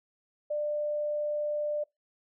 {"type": "tone", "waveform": "sine", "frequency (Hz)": 595, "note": "D5", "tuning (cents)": 22, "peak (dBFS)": -28, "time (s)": [0.5, 1.84], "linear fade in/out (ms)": 10, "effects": ["noise-tail reverb RT60 0.2 s tail -24 dB re dry"]}